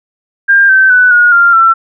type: tone with pitch steps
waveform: sine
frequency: 1600 / 1545.5 / 1492.9 / 1442 / 1392.9 / 1345.4 Hz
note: G6 / G6 / F#6 / F#6 / F6 / E6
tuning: +35 / -25 / +15 / -45 / -5 / +35 cents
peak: -3 dBFS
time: 0.48-1.74 s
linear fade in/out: 20 ms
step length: 210 ms
effects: none